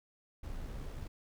brown noise with amplitude modulation, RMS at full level -40 dBFS, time 0.43-1.08 s, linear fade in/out 10 ms, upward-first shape sine, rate 70.9 Hz, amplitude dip 35%, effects none

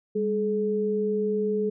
sine tone pair together, 201.1 / 426.1 Hz, G3 / G#4, +44 / +44 cents, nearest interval octave + minor second, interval 1300 cents, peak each -28 / -24 dBFS, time 0.15-1.7 s, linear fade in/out 10 ms, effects none

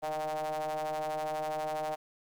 square ring-modulated tone, 77.9 Hz, D#2, 3 cents sharp, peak -30 dBFS, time 0.02-1.96 s, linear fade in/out 20 ms, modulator 695 Hz, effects 11-bit

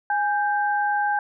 sine tone pair together, 825.4 / 1568 Hz, G#5 / G6, -11 / 0 cents, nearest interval major seventh, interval 1111 cents, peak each -21 / -25 dBFS, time 0.1-1.19 s, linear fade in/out 2 ms, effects none

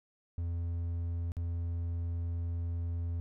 triangle tone with dropouts, 85.1 Hz, F2, 44 cents flat, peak -30 dBFS, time 0.38-3.2 s, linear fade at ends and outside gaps 0 ms, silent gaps 1.319-1.368 s, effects none

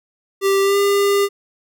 square tone with pitch glide, 392 to 401.4 Hz, G4 to G4, 0 to +41 cents, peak -14 dBFS, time 0.41-1.29 s, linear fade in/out 50 ms, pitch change +41 cents, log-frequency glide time 0.62-0.77 s, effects none

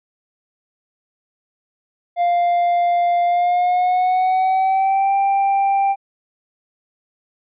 triangle tone with pitch glide, 698.5 to 788.6 Hz, F5 to G5, 0 to +10 cents, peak -12 dBFS, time 2.16-5.96 s, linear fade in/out 50 ms, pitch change +210 cents, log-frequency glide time 3.25-5.16 s, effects resampled to 8000 Hz

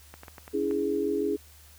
clicks, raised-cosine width 0.5 ms, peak -28 dBFS, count 6, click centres 0.14 / 0.234 / 0.282 / 0.382 / 0.479 / 0.711 s
sine chord, C# minor, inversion none, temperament equal with one note detuned, 283.5 / 329.6 / 415.3 Hz, C#4 / E4 / G#4, +39 / 0 / 0 cents, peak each -31 / -31 / -27 dBFS, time 0.53-1.37 s, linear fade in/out 20 ms
effects added 75 Hz sine -53 dBFS peak until 1.78 s + white hiss -55 dBFS RMS until 1.78 s

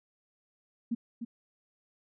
sine tone with echo, 233.1 Hz, A#3, in tune, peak -27 dBFS, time 0.91-0.95 s, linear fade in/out 10 ms, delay 300 ms, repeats 1, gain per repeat -7 dB, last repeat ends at 1.25 s, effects none

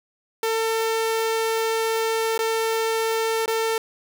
sawtooth tone with dropouts, 448.7 Hz, A4, 34 cents sharp, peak -17 dBFS, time 0.43-3.78 s, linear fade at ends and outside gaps 2 ms, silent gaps 2.378-2.39 / 3.459-3.478 s, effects none

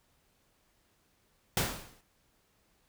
pink noise with exponential decay, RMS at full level -26 dBFS, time 1.57-2.01 s, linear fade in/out 1 ms, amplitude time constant 95 ms, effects pink hiss -71 dBFS RMS until 2.88 s

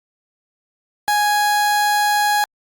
30% pulse tone, 830.6 Hz, G#5, in tune, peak -12 dBFS, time 1.08-2.44 s, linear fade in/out 0 ms, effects Opus 48 kbps

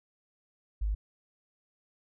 sine tone, 51.8 Hz, G#1, 4 cents flat, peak -27 dBFS, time 0.81-0.95 s, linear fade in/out 10 ms, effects none

